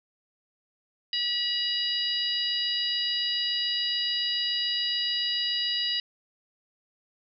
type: harmonic tone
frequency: 967 Hz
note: B5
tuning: 37 cents flat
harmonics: 2 / 3 / 4 / 5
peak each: -37 / -29 / -31 / -30 dBFS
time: 1.13-6 s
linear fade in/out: 2 ms
effects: none